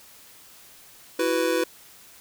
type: chord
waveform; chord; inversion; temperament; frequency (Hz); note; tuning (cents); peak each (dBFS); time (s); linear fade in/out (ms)
square; E suspended second; none; just; 329.6 / 370.8 / 494.4; E4 / F#4 / B4; 0 / +4 / +2; -27 / -28 / -25; 1.19-1.64; 5
effects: white hiss -50 dBFS RMS until 2.2 s